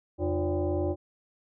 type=tone with frequency modulation; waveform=sine; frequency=135.5 Hz; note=C#3; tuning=39 cents flat; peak=-25 dBFS; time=0.18-0.96 s; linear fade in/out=50 ms; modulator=220 Hz; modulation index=2.2; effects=none